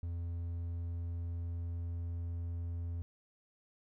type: tone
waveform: triangle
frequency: 85.3 Hz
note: F2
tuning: 40 cents flat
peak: -34 dBFS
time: 0.03-3.02 s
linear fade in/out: 0 ms
effects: none